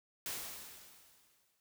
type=noise with exponential decay; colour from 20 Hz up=white; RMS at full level=-39 dBFS; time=0.26-1.6 s; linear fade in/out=1 ms; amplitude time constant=290 ms; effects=none